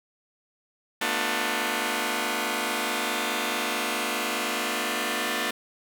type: chord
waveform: 5% pulse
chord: B half-diminished seventh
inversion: third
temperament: just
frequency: 222.2 / 246.9 / 296.3 / 355.6 Hz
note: A3 / B3 / D4 / F4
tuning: +17 / 0 / +15 / +31 cents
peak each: -20 dBFS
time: 1.01-5.51 s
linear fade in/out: 5 ms
effects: none